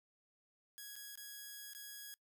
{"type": "tone with dropouts", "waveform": "5% pulse", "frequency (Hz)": 1661.2, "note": "G#6", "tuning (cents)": 0, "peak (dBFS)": -37, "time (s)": [0.78, 2.14], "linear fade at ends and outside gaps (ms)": 0, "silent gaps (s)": [[0.956, 0.963], [1.155, 1.175], [1.734, 1.749]], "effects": ["noise-tail reverb RT60 0.1 s tail -23 dB re dry"]}